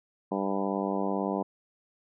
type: harmonic tone with a mistuned harmonic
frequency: 98 Hz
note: G2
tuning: in tune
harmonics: 2 / 3 / 4 / 5 / 6 / 7 / 8 / 9 / 10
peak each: -32 / -34 / -35 / -36 / -37 / -37 / -38 / -39 / -39 dBFS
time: 0.31-1.43 s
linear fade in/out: 10 ms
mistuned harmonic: 10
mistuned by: +20 cents
effects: none